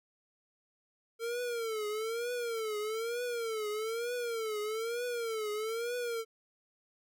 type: tone with vibrato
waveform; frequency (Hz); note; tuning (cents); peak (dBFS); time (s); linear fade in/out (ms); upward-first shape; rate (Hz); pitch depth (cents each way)
square; 453.5; A#4; -48; -34; 1.19-6.25; 50; triangle; 1.1; 150
effects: none